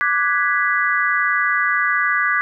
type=chord; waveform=sine; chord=G# half-diminished seventh; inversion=second; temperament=equal; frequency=1174.7 / 1480 / 1661.2 / 1975.5 Hz; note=D6 / F#6 / G#6 / B6; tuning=0 / 0 / 0 / 0 cents; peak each=-21 / -22 / -20 / -21 dBFS; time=0.01-2.41 s; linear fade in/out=0 ms; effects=none